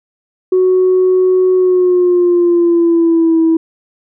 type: tone with pitch glide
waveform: sine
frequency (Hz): 370 to 325.8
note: F#4 to E4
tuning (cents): 0 to -20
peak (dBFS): -6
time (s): 0.52-3.57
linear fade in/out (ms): 5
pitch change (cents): -220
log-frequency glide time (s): 1.55-3.39
effects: tanh soft clip ceiling -4 dBFS